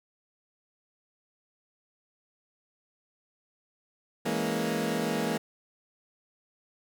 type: chord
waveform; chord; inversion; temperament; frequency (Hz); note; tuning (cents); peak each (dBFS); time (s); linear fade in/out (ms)
20% pulse; A# half-diminished seventh; second; equal; 164.81 / 207.7 / 233.1 / 277.2; E3 / G#3 / A#3 / C#4; 0 / 0 / 0 / 0; -29 / -28 / -26 / -32; 4.25-5.38; 10
effects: none